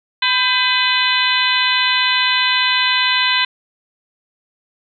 harmonic tone with a mistuned harmonic, 503 Hz, B4, 32 cents sharp, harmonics 2 / 3 / 4 / 5 / 6 / 7 / 8, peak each -21 / -21 / -21 / -21 / -21 / -21 / -21 dBFS, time 0.22-3.45 s, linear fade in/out 5 ms, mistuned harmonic 3, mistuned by +70 cents, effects none

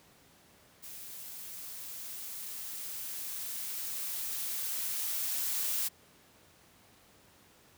blue noise with level ramp, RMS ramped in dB -46 to -32 dBFS, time 0.82-5.89 s, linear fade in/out 20 ms, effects pink hiss -61 dBFS RMS until 7.77 s + high-pass 80 Hz 12 dB/octave

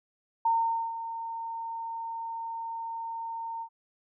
sine tone with ADSR envelope, 914 Hz, A#5, 34 cents flat, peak -21 dBFS, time 0.45-3.69 s, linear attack 7 ms, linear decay 470 ms, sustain -12 dB, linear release 74 ms, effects none

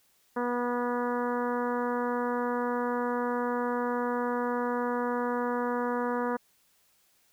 harmonic tone, 243.3 Hz, B3, 26 cents flat, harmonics 1 / 2 / 3 / 4 / 5 / 6 / 7 / 8, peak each -32 / -31 / -39 / -34 / -38 / -41 / -43 / -52 dBFS, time 0.36-6.37 s, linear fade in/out 10 ms, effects white hiss -67 dBFS RMS until 7.32 s

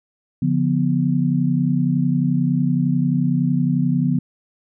sine chord, B diminished, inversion first, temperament equal with one note detuned, 143.56 / 174.61 / 246.9 Hz, D3 / F3 / B3, -39 / 0 / 0 cents, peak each -20 dBFS, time 0.42-4.19 s, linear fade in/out 5 ms, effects none

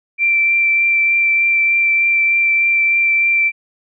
sine tone with vibrato, 2349 Hz, D7, in tune, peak -11 dBFS, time 0.18-3.52 s, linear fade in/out 50 ms, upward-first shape triangle, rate 3.3 Hz, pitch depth 11 cents each way, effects none

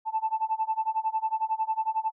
sine tone with tremolo, 881 Hz, A5, 2 cents sharp, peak -21 dBFS, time 0.05-2.12 s, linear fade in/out 50 ms, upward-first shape sine, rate 11 Hz, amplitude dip 95%, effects tanh soft clip ceiling -17 dBFS

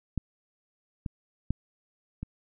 clicks, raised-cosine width 5 ms, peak -16 / -20 / -14 / -22 dBFS, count 4, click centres 0.177 / 1.062 / 1.506 / 2.23 s, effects none

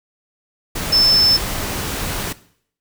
sine tone in noise, 5274 Hz, E8, in tune, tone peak -11 dBFS, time 0.92-1.37 s, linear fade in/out 10 ms, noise pink, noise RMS -24 dBFS, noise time 0.75-2.33 s, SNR +10 dB, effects noise-tail reverb RT60 0.6 s tail -17 dB re dry

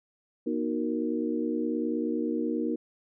sine chord, B major seventh, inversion none, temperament equal with one note detuned, 241.4 / 311.1 / 370 / 466.2 Hz, B3 / D#4 / F#4 / A#4, -39 / 0 / 0 / 0 cents, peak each -31 / -30 / -35 / -34 dBFS, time 0.46-2.76 s, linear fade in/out 10 ms, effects none

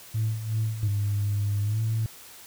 sine tone with tremolo, 110 Hz, A2, in tune, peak -21 dBFS, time 0.14-0.89 s, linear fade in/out 10 ms, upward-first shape sine, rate 2.7 Hz, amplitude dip 70%
sine tone with pitch glide, 102.3 to 111.56 Hz, G#2 to A2, -26 to +24 cents, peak -22 dBFS, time 0.83-2.06 s, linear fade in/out 0 ms, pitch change +150 cents, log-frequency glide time 1.63-1.81 s
effects tanh soft clip ceiling -19 dBFS + white hiss -47 dBFS RMS until 2.46 s

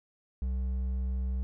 triangle tone with hard clipping, 63.9 Hz, C2, 40 cents flat, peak -30 dBFS, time 0.42-1.43 s, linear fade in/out 0 ms, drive 8 dB, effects none

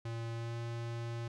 square tone with pitch glide, 115.5 to 116.91 Hz, A#2 to A#2, -16 to +5 cents, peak -38 dBFS, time 0.05-1.28 s, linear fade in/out 5 ms, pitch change +21 cents, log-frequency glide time 0.33-0.56 s, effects low-pass 6000 Hz 12 dB/octave

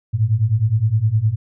sine beating tone pair, 104.1 / 113.8 Hz, G#2 / A#2, +5 / -41 cents, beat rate 9.7 Hz, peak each -18 / -16 dBFS, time 0.13-1.36 s, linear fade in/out 20 ms, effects none

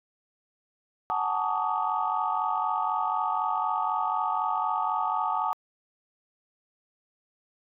sine tone cluster, 745 / 854 / 898 / 1145 / 1239 Hz, F#5 / G#5 / A5 / D6 / D#6, +12 / +48 / +35 / -44 / -8 cents, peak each -31 dBFS, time 1.1-5.53 s, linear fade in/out 0 ms, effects tanh soft clip ceiling -14 dBFS

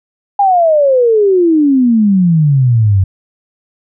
sine exponential sweep, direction down, 820 to 92.2 Hz, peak -6 dBFS, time 0.39-3.04 s, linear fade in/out 5 ms, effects none

